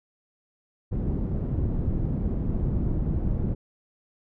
pink low-pass noise, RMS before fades -26 dBFS, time 0.91-3.55 s, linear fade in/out 20 ms, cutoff 240 Hz, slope 12 dB/octave, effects none

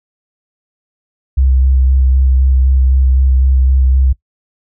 sine tone with vibrato, 65.41 Hz, C2, in tune, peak -7 dBFS, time 1.37-4.13 s, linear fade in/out 10 ms, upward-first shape square, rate 3.9 Hz, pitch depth 16 cents each way, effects noise-tail reverb RT60 0.1 s tail -20 dB re dry

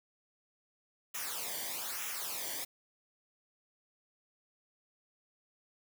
white noise with flanger, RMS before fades -39 dBFS, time 1.14-2.65 s, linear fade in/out 10 ms, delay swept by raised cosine 0.22 to 0.77 ms, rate 1.1 Hz, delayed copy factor -0.75, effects none

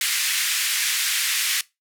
pink band-pass noise, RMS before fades -23 dBFS, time 0.01-1.61 s, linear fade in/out 2 ms, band 1800 to 14000 Hz, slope 24 dB/octave, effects noise-tail reverb RT60 0.2 s tail -20 dB re dry

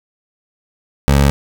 20% pulse tone, 70 Hz, C#2, 18 cents sharp, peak -4 dBFS, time 1.08-1.3 s, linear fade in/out 0 ms, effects none

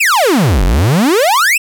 45% pulse exponential two-way sweep, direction down then up, 2770 to 41.01 to 2770 Hz, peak -8 dBFS, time 0-1.58 s, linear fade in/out 10 ms, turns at 0.64 s, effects none

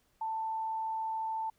sine tone, 887 Hz, A5, 14 cents sharp, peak -32 dBFS, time 0.21-1.5 s, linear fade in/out 5 ms, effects pink hiss -72 dBFS RMS until 1.58 s

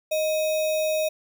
sine tone with sample-and-hold, 623 Hz, D#5, 2 cents sharp, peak -21 dBFS, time 0.11-1.09 s, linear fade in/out 10 ms, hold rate 3150 Hz, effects none

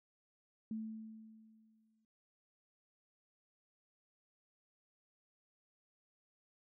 sine tone with exponential decay, 220 Hz, A3, in tune, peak -37 dBFS, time 0.71-2.05 s, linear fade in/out 2 ms, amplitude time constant 290 ms, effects none

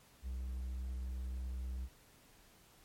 triangle tone, 63.3 Hz, B1, 43 cents sharp, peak -36 dBFS, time 0.22-1.89 s, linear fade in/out 50 ms, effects pink hiss -64 dBFS RMS until 2.84 s + MP3 64 kbps

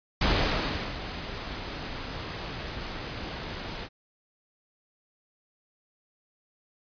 pink noise with ADSR envelope, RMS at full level -23 dBFS, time 0.21-3.89 s, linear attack 4 ms, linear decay 720 ms, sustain -13 dB, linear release 53 ms, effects resampled to 11025 Hz

